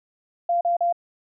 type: tone bursts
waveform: sine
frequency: 692 Hz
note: F5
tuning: 16 cents flat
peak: -18 dBFS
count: 3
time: 0.49-0.926 s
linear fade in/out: 5 ms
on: 120 ms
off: 38 ms
effects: none